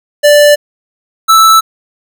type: tone pair in turn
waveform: square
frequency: 587.3 / 1316.1 Hz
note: D5 / E6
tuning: 0 / -3 cents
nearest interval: octave + major second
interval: 1397 cents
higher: second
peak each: -3 dBFS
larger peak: neither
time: 0.23-0.56 / 1.28-1.61 s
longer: neither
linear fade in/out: 20 ms
effects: none